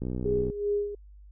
click train, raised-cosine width 3 ms, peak -20 dBFS, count 31, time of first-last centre 0.02-0.5 s, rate 62.5 Hz
sine tone with tremolo, 410.1 Hz, G#4, 22 cents flat, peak -23 dBFS, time 0.25-0.95 s, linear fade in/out 5 ms, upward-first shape sine, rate 2.6 Hz, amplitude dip 70%
effects added 50 Hz sine -47 dBFS peak until 1.31 s

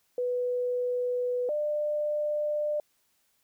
sine tone pair in turn, 493.9 / 597.3 Hz, B4 / D5, 0 / +29 cents, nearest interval minor third, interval 329 cents, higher second, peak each -26 dBFS, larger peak neither, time 0.18-1.49 / 1.49-2.8 s, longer neither, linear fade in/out 2 ms, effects white hiss -71 dBFS RMS until 3.43 s

